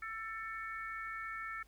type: harmonic tone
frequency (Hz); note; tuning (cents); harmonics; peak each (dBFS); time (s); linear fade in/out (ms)
444.3; A4; +17; 3 / 4 / 5; -43 / -44 / -47; 0.02-1.63; 5
effects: added 52 Hz sine -62 dBFS peak until 1.67 s + pink hiss -69 dBFS RMS until 1.67 s